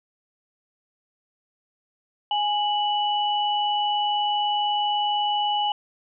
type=tone pair together; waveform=sine; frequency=830 / 2958 Hz; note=G#5 / F#7; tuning=-1 / -1 cents; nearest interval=octave + minor seventh; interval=2200 cents; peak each=-22 / -26 dBFS; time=2.31-5.72 s; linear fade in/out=2 ms; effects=none